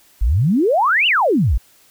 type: exponential two-way sweep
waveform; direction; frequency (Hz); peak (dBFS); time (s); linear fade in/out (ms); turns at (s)
sine; up then down; 45 to 3063 to 45; -12; 0.21-1.58; 10; 1.07
effects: white hiss -52 dBFS RMS until 1.9 s